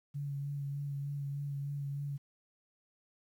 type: tone with vibrato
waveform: sine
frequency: 141.6 Hz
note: C#3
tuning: 37 cents sharp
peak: -35 dBFS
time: 0.14-2.18 s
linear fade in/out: 20 ms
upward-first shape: sine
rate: 3.3 Hz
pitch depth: 20 cents each way
effects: 11-bit